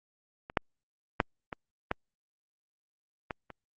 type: clicks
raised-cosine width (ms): 0.5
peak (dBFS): -27 / -8 / -8 / -21 / -13 / -19 / -28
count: 7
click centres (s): 0.499 / 0.572 / 1.202 / 1.528 / 1.914 / 3.308 / 3.503
effects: Opus 48 kbps